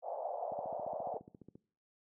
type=band-pass noise; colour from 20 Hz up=white; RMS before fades=-40 dBFS; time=0.02-1.2 s; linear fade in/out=50 ms; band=560 to 750 Hz; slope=48 dB/octave
type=click train; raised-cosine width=3 ms; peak=-37 dBFS; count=16; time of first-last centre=0.52-1.554 s; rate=14.5 Hz
type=tone with exponential growth; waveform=sine; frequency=448.6 Hz; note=A4; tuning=34 cents sharp; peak=-35 dBFS; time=1.09-1.17 s; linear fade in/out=2 ms; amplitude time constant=16 ms
effects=noise-tail reverb RT60 0.5 s tail -22 dB re dry + high-pass 150 Hz 12 dB/octave